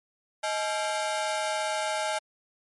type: ring-modulated tone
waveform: sawtooth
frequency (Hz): 740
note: F#5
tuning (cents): 0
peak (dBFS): -20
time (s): 0.43-2.19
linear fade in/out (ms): 10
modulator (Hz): 113
effects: MP3 48 kbps